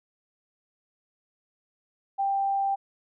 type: tone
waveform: sine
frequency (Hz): 788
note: G5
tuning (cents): +9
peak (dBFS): -23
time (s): 2.18-2.76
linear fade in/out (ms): 20
effects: none